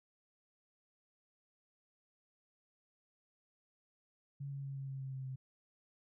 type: tone with pitch steps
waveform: sine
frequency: 140 / 138.71 / 137.44 / 136.17 / 134.92 / 133.68 / 132.45 / 131.23 Hz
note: C#3 / C#3 / C#3 / C#3 / C#3 / C3 / C3 / C3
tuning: +18 / +1 / -14 / -31 / -46 / +38 / +22 / +6 cents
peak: -40 dBFS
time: 4.4-5.36 s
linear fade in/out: 10 ms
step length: 120 ms
effects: none